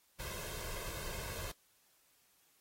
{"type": "noise with comb filter", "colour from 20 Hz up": "pink", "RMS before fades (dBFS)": -43, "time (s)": [0.19, 1.52], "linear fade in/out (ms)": 10, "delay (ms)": 1.9, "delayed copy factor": 0.7, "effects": ["white hiss -71 dBFS RMS until 2.6 s", "AAC 48 kbps"]}